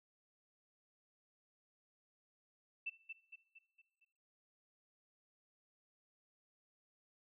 sine tone with echo, 2662 Hz, E7, 16 cents sharp, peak -38 dBFS, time 2.86-2.9 s, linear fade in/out 10 ms, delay 230 ms, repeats 5, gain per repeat -6 dB, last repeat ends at 4.05 s, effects noise-tail reverb RT60 0.7 s tail -18 dB re dry

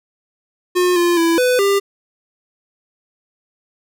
square tone with pitch steps, 359.7 / 347.6 / 333 / 500 / 398.1 Hz, F#4 / F4 / E4 / B4 / G4, -49 / -8 / +18 / +21 / +27 cents, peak -13 dBFS, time 0.75-1.8 s, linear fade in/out 20 ms, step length 210 ms, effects none

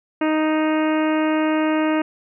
harmonic tone, 311.1 Hz, D#4, in tune, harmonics 1 / 2 / 3 / 4 / 5 / 6 / 7 / 8 / 9, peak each -18 / -24 / -28 / -30 / -32 / -34 / -35 / -36 / -37 dBFS, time 0.21-2.02 s, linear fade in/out 5 ms, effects none

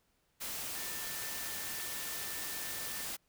sine tone in noise, 1782 Hz, A6, 22 cents sharp, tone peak -49 dBFS, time 0.75-3.06 s, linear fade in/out 20 ms, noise white, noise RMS -40 dBFS, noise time 0.4-3.17 s, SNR -12 dB, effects pink hiss -75 dBFS RMS until 3.28 s

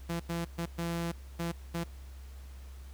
sawtooth tone bursts at uneven times, 169.1 Hz, E3, 44 cents sharp, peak -28 dBFS, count 6, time 0.09-0.2 / 0.29-0.45 / 0.58-0.66 / 0.78-1.12 / 1.39-1.52 / 1.74-1.84 s, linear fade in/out 10 ms, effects added 66 Hz sine -44 dBFS peak until 2.93 s + pink hiss -59 dBFS RMS until 2.93 s

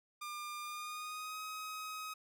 sawtooth tone with pitch glide, 1200 to 1264.8 Hz, D6 to D#6, +37 to +28 cents, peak -38 dBFS, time 0.21-2.14 s, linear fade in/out 10 ms, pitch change +91 cents, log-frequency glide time 0.62-1.4 s, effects none

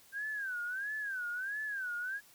sine tone with vibrato, 1572 Hz, G6, 4 cents sharp, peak -35 dBFS, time 0.12-2.21 s, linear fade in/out 50 ms, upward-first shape sine, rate 1.5 Hz, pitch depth 170 cents each way, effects white hiss -61 dBFS RMS until 2.34 s

